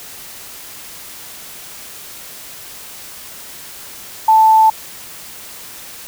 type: tone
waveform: sine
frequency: 880 Hz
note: A5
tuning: in tune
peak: -6 dBFS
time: 4.28-4.7 s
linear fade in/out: 5 ms
effects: white hiss -34 dBFS RMS until 6.07 s